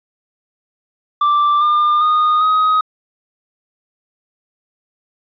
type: tone with pitch steps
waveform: triangle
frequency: 1174.7 / 1202.2 / 1230.3 / 1259 Hz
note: D6 / D6 / D#6 / D#6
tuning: 0 / +40 / -20 / +20 cents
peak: -9 dBFS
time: 1.21-2.81 s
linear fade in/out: 5 ms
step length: 400 ms
effects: resampled to 11025 Hz + 8-bit